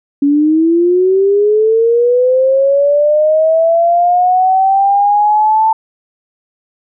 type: linear sweep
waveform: sine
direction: up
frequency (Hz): 279.6 to 889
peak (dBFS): -7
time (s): 0.22-5.73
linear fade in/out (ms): 5
effects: none